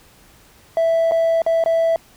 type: tone with dropouts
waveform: triangle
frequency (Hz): 659.3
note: E5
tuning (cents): 0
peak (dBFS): -11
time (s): 0.77-1.96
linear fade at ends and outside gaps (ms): 1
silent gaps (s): 1.112-1.119 / 1.419-1.464 / 1.639-1.66
effects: tanh soft clip ceiling -9 dBFS + pink hiss -50 dBFS RMS until 2.16 s